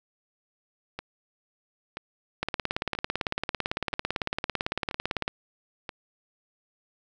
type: two click trains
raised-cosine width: 0.3 ms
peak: -11 / -18 dBFS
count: 52 / 6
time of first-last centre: 2.43-5.279 / 0.99-5.892 s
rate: 17.9 / 1.02 Hz
effects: none